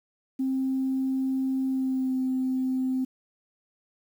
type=tone with pitch glide; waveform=sine; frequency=264.1 to 259.4 Hz; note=C4 to C4; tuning=+16 to -15 cents; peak=-23 dBFS; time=0.39-3.05 s; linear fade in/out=10 ms; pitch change=-31 cents; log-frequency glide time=1.67-2.14 s; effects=tanh soft clip ceiling -19 dBFS + 9-bit